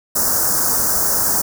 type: band-stop noise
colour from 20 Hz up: white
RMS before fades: -17 dBFS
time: 0.15-1.42 s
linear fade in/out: 10 ms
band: 1600 to 5200 Hz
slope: 48 dB/octave
effects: none